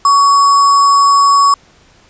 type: tone with sample-and-hold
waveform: sine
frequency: 1122 Hz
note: C#6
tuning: 21 cents sharp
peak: -5 dBFS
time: 0.05-1.54 s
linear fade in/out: 2 ms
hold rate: 6300 Hz
effects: pink hiss -47 dBFS RMS until 2.09 s + resampled to 16000 Hz